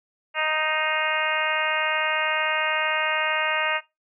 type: harmonic tone with a mistuned harmonic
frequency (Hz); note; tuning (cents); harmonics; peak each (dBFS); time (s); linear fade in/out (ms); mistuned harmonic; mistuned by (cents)
311.1; D#4; 0; 2 / 3 / 4 / 5 / 6 / 7 / 8 / 9; -30 / -30 / -30 / -30 / -30 / -30 / -30 / -30; 0.34-3.81; 50; 7; -23
effects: noise-tail reverb RT60 0.2 s tail -18 dB re dry